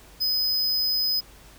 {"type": "tone", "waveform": "square", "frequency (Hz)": 5030, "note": "D#8", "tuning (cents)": 18, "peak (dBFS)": -22, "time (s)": [0.2, 1.21], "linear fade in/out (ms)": 20, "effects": ["added 50 Hz sine -52 dBFS peak until 1.58 s", "pink hiss -51 dBFS RMS until 1.58 s"]}